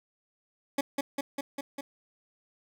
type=tone with echo; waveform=20% pulse; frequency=279.5 Hz; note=C#4; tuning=14 cents sharp; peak=-20 dBFS; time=0.78-0.81 s; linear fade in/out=5 ms; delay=200 ms; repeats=5; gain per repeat=-2 dB; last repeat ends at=1.81 s; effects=none